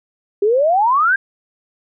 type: exponential sweep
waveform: sine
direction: up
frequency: 392 to 1634 Hz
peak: -11 dBFS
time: 0.42-1.16 s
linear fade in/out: 5 ms
effects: none